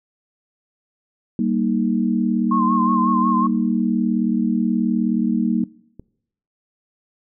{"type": "chord", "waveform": "sine", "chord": "Eb major", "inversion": "first", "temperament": "just", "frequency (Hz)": [194.45, 233.3, 311.1], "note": ["G3", "Bb3", "Eb4"], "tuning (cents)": [-14, 2, 0], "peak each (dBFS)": [-22, -19, -25], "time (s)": [1.39, 5.64], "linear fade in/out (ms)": 2}
{"type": "tone with vibrato", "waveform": "sine", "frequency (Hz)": 1063, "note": "C6", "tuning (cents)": 27, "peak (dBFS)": -18, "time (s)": [2.51, 3.47], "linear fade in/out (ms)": 5, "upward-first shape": "sine", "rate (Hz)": 5.5, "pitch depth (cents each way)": 56}
{"type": "click", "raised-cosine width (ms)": 3, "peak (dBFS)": -24, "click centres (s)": 5.996}
{"effects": ["noise-tail reverb RT60 0.8 s tail -22 dB re dry"]}